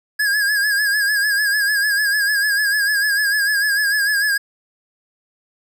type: tone with vibrato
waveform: square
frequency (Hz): 1661.2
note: G#6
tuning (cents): 0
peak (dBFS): -16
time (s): 0.19-4.38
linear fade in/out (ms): 10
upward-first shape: sine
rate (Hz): 6.7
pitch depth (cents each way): 66
effects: none